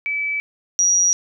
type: tone pair in turn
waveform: sine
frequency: 2302 / 5759 Hz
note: D7 / F#8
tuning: -35 / -48 cents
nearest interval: octave + major third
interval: 1587 cents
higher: second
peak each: -20 / -13 dBFS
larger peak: second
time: 0.06-0.4 / 0.79-1.13 s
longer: neither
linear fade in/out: 0 ms
effects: none